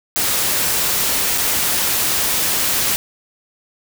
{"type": "noise with dropouts", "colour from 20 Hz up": "white", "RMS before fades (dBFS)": -18, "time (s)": [0.16, 2.96], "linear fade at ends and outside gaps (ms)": 0, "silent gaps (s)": [1.377, 1.381], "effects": []}